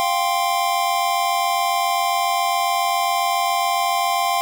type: chord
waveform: square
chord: F suspended second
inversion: none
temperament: just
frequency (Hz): 698.5 / 785.8 / 1047.7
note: F5 / G5 / C6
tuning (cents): 0 / +4 / +2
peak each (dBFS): -23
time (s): 0-4.41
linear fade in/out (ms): 0
effects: none